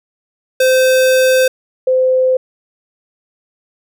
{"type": "tone pair in turn", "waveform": ["square", "sine"], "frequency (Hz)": [517, 515.2], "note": ["C5", "C5"], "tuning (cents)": [-21, -27], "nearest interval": "unison", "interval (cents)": 6, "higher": "first", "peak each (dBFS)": [-9, -9], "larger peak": "neither", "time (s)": [[0.6, 1.48], [1.87, 2.37]], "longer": "first", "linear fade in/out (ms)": 5, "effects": []}